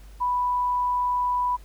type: tone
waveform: sine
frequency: 987.8 Hz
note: B5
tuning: in tune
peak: -21 dBFS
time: 0.2-1.57 s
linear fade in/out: 20 ms
effects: added 50 Hz sine -43 dBFS peak until 1.64 s + pink hiss -56 dBFS RMS until 1.64 s